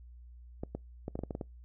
clicks, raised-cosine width 2 ms, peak -23 dBFS, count 9, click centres 0.635 / 0.75 / 1.081 / 1.155 / 1.191 / 1.236 / 1.308 / 1.351 / 1.412 s, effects noise-tail reverb RT60 0.2 s tail -26 dB re dry + added 60 Hz sine -49 dBFS peak until 1.64 s

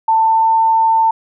sine tone with pitch glide, 891 to 896.7 Hz, A5 to A5, +22 to +33 cents, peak -9 dBFS, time 0.08-1.11 s, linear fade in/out 5 ms, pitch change +11 cents, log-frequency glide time 0.22-0.52 s, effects none

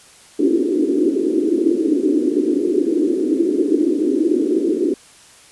pink band-pass noise, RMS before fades -17 dBFS, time 0.39-4.94 s, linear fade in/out 5 ms, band 290 to 380 Hz, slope 48 dB/octave, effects white hiss -46 dBFS RMS until 5.51 s + resampled to 24000 Hz

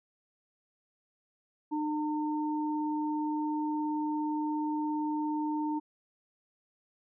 sine tone pair together, 303.2 / 908.6 Hz, D#4 / A#5, -45 / -45 cents, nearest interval octave + perfect fifth, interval 1900 cents, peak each -30 / -35 dBFS, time 1.71-5.8 s, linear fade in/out 20 ms, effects none

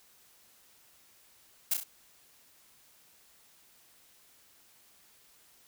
blue noise with echo, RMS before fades -27 dBFS, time 1.71-1.74 s, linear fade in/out 5 ms, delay 32 ms, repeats 3, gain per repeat -5 dB, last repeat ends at 1.836 s, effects white hiss -62 dBFS RMS until 5.67 s

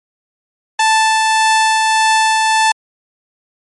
sawtooth tone with tremolo, 880 Hz, A5, in tune, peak -5 dBFS, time 0.79-2.72 s, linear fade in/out 5 ms, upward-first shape triangle, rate 1.7 Hz, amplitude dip 25%, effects MP3 48 kbps

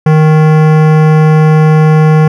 sine tone with hard clipping, 155.56 Hz, D#3, in tune, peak -5 dBFS, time 0.06-2.28 s, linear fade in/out 5 ms, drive 18 dB, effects none

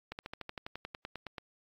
slowing click train, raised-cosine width 0.3 ms, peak -24 dBFS, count 15, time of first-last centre 0.12-1.382 s, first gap 69 ms, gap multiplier 1.04, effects AAC 32 kbps

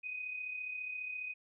sine tone with amplitude modulation, 2500 Hz, D#7, 8 cents sharp, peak -36 dBFS, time 0.03-1.34 s, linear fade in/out 20 ms, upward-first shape sine, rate 34.7 Hz, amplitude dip 50%, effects none

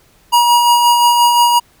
square tone with tremolo, 956 Hz, A#5, 43 cents sharp, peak -7 dBFS, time 0.32-1.6 s, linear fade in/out 20 ms, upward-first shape sine, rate 5.7 Hz, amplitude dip 35%, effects pink hiss -51 dBFS RMS until 1.8 s

